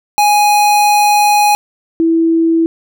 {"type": "tone pair in turn", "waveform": ["square", "sine"], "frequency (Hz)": [830.6, 328.8], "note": ["G#5", "E4"], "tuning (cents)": [0, -4], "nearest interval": "octave + major third", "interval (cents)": 1604, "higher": "first", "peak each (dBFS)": -8, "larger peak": "neither", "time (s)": [[0.18, 1.55], [2, 2.66]], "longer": "first", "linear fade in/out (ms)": 0, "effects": []}